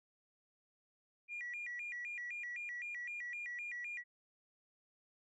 sine tone with vibrato, 2162 Hz, C#7, 44 cents flat, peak -40 dBFS, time 1.28-4.04 s, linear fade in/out 50 ms, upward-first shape square, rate 3.9 Hz, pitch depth 190 cents each way, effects tanh soft clip ceiling -37 dBFS

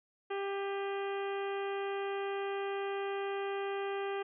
harmonic tone with a mistuned harmonic, 395.8 Hz, G4, 17 cents sharp, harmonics 1 / 2 / 3 / 4 / 5 / 6 / 7 / 8, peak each -35 / -41 / -45 / -47 / -49 / -51 / -52 / -53 dBFS, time 0.3-4.23 s, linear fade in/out 10 ms, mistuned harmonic 6, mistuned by +50 cents, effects none

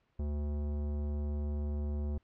sine tone with tanh clipping, 73.42 Hz, D2, in tune, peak -34 dBFS, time 0.19-2.18 s, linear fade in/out 5 ms, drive 16 dB, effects pink hiss -75 dBFS RMS until 2.23 s + low-pass 3000 Hz 12 dB/octave

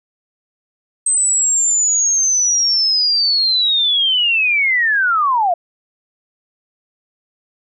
sine linear sweep, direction down, 8270 to 661 Hz, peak -12 dBFS, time 1.06-5.54 s, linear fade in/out 5 ms, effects none

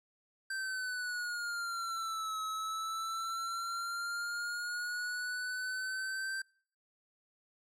square exponential two-way sweep, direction down then up, 1565 to 1285 to 1565 Hz, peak -36 dBFS, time 0.5-6.42 s, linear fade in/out 5 ms, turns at 2.41 s, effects noise-tail reverb RT60 0.5 s tail -26 dB re dry + low-pass 11000 Hz 12 dB/octave

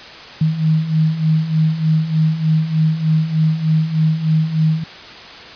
sine beating tone pair, 155.56 / 158.86 Hz, D#3 / D#3, 0 / +36 cents, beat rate 3.3 Hz, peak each -19 / -14 dBFS, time 0.41-4.84 s, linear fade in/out 5 ms, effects white hiss -35 dBFS RMS until 5.55 s + resampled to 11025 Hz

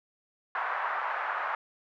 white band-pass noise, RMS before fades -32 dBFS, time 0.55-1.55 s, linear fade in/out 2 ms, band 750 to 1500 Hz, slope 24 dB/octave, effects none

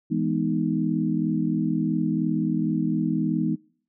sine chord, E major seventh, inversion none, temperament equal, 164.81 / 207.7 / 246.9 / 311.1 Hz, E3 / G#3 / B3 / D#4, 0 / 0 / 0 / 0 cents, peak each -27 dBFS, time 0.1-3.56 s, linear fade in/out 20 ms, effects noise-tail reverb RT60 0.5 s tail -24 dB re dry

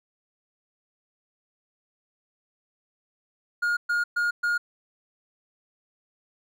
triangle tone bursts, 1426 Hz, F6, 36 cents sharp, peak -20 dBFS, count 4, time 3.62-4.58 s, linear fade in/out 10 ms, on 150 ms, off 120 ms, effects none

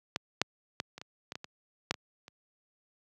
clicks, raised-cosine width 0.2 ms, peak -13 / -7 / -14 / -26 / -25 / -21 / -21 / -24 / -10 / -24 / -30 dBFS, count 11, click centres 0.161 / 0.416 / 0.801 / 0.98 / 1.015 / 1.321 / 1.355 / 1.444 / 1.91 / 1.942 / 2.281 s, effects high-pass 100 Hz 12 dB/octave

